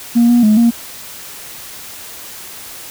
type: tone with pitch steps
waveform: sine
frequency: 236 / 240.2 / 213.3 / 234.1 Hz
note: A#3 / B3 / G#3 / A#3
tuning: +22 / -48 / +46 / +8 cents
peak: -5 dBFS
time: 0.15-0.71 s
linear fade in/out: 20 ms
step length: 140 ms
effects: tanh soft clip ceiling -4 dBFS + white hiss -32 dBFS RMS until 2.9 s